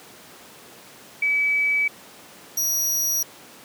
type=tone pair in turn; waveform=sine / sawtooth; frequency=2290 / 5770 Hz; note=D7 / F#8; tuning=-44 / -44 cents; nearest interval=octave + major third; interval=1600 cents; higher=second; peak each=-18 dBFS; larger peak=neither; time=1.22-1.88 / 2.57-3.23 s; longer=neither; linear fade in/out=5 ms; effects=pink hiss -45 dBFS RMS until 3.64 s + high-pass 200 Hz 12 dB/octave